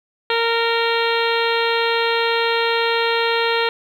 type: harmonic tone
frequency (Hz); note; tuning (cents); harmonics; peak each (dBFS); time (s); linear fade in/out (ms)
462; A#4; -16; 1 / 2 / 3 / 4 / 5 / 6 / 7 / 8 / 9; -20 / -23 / -25 / -26 / -27 / -28 / -28 / -29 / -30; 0.3-3.69; 2
effects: 8-bit